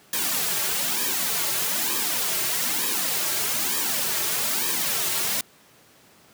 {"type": "noise with flanger", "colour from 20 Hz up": "white", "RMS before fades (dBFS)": -25, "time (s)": [0.13, 5.41], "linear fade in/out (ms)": 2, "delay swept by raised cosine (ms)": [1.4, 4.1], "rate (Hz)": 1.1, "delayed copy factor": -0.85, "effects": ["pink hiss -54 dBFS RMS until 6.33 s", "high-pass 150 Hz 12 dB/octave"]}